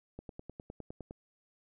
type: click train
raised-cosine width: 2 ms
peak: -30 dBFS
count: 10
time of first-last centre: 0.19-1.109 s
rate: 9.79 Hz
effects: none